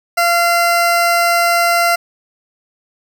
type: tone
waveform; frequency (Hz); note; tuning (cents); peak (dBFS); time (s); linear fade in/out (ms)
20% pulse; 688; F5; -26; -6; 0.17-1.96; 10
effects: none